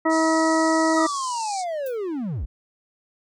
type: harmonic tone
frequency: 321.2 Hz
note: E4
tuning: 45 cents flat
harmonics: 1 / 2 / 3 / 4 / 6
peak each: -20 / -23 / -25 / -26 / -28 dBFS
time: 0.05-1.07 s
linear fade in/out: 10 ms
type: band-pass noise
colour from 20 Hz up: pink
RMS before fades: -35 dBFS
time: 0.09-1.65 s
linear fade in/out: 50 ms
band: 4200 to 9000 Hz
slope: 96 dB/octave
type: linear sweep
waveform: triangle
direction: down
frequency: 1300 to 38.89 Hz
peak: -23 dBFS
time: 0.93-2.46 s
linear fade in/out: 10 ms
type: noise with exponential decay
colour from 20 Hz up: violet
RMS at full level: -36 dBFS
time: 1.86-1.99 s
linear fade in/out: 5 ms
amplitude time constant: 27 ms
effects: none